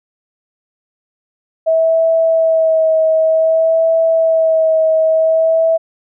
sine tone with vibrato, 646 Hz, E5, 35 cents flat, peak -9 dBFS, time 1.66-5.78 s, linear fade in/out 20 ms, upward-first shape sine, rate 0.54 Hz, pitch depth 21 cents each way, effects none

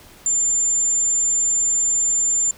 sine tone, 7210 Hz, A8, 41 cents sharp, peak -16 dBFS, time 0.26-2.51 s, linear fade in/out 2 ms, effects pink hiss -46 dBFS RMS until 2.57 s

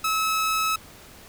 sawtooth tone, 1294 Hz, E6, 32 cents flat, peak -18 dBFS, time 0.04-0.76 s, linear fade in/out 5 ms, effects pink hiss -47 dBFS RMS until 1.28 s

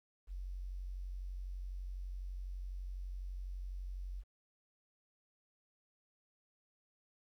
sine tone, 46 Hz, F#1, 9 cents flat, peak -40 dBFS, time 0.27-4.24 s, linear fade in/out 50 ms, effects 12-bit

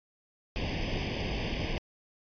pink noise with comb filter, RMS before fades -32 dBFS, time 0.56-1.78 s, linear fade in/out 0 ms, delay 0.37 ms, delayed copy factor +1, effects resampled to 11025 Hz

